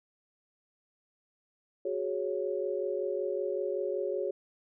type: chord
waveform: sine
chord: F# suspended second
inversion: none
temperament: equal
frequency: 370 / 415.3 / 554.4 Hz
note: F#4 / G#4 / C#5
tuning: 0 / 0 / 0 cents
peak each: -34 dBFS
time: 1.85-4.31 s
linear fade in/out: 5 ms
effects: none